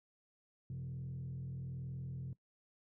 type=tone with frequency modulation; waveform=sine; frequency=131.4 Hz; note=C3; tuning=8 cents sharp; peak=-39 dBFS; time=0.7-2.33 s; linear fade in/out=2 ms; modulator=41.1 Hz; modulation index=0.69; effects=noise-tail reverb RT60 0.1 s tail -20 dB re dry + tanh soft clip ceiling -38 dBFS